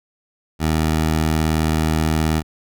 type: tone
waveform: 15% pulse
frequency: 78.8 Hz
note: D#2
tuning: 23 cents sharp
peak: -10 dBFS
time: 0.59-2.43 s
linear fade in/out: 50 ms
effects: none